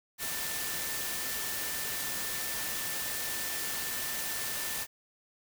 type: tone in noise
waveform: sine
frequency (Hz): 1777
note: A6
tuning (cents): +17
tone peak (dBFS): -43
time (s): 0.18-4.87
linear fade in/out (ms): 50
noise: white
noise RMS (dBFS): -35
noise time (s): 0.18-4.87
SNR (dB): -11
effects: none